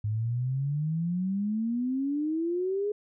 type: exponential sweep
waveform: sine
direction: up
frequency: 103.83 to 421.4 Hz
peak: -26 dBFS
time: 0.04-2.92 s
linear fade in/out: 5 ms
effects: none